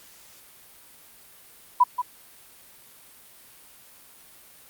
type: tone with echo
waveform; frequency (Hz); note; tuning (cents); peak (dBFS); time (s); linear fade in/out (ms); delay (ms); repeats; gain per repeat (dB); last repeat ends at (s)
sine; 988; B5; 0; -12; 1.8-1.84; 10; 180; 1; -10; 2.02
effects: white hiss -51 dBFS RMS until 4.69 s + Opus 48 kbps